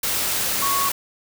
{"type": "tone in noise", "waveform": "sine", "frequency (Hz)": 1108.7, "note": "C#6", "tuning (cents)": 0, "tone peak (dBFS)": -21, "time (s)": [0.62, 0.89], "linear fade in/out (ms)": 5, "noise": "white", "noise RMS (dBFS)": -23, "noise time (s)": [0.03, 0.92], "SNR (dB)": -1, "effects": []}